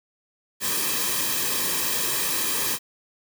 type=noise with comb filter; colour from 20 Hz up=white; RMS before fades=-25 dBFS; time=0.6-2.79 s; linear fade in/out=50 ms; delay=1.4 ms; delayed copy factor=-0.7; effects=none